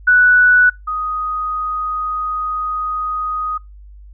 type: tone pair in turn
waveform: sine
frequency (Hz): 1480 / 1247.8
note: F#6 / D#6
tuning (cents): 0 / +5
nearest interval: minor third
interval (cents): 295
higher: first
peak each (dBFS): -7 / -18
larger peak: first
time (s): 0.07-0.7 / 0.87-3.58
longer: second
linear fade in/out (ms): 10
effects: noise-tail reverb RT60 0.2 s tail -24 dB re dry + added 50 Hz sine -36 dBFS peak until 4.13 s